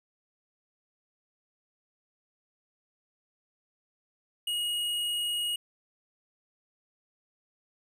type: tone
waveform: square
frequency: 2885 Hz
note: F#7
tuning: 44 cents flat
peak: -29 dBFS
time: 4.47-5.56 s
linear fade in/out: 5 ms
effects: none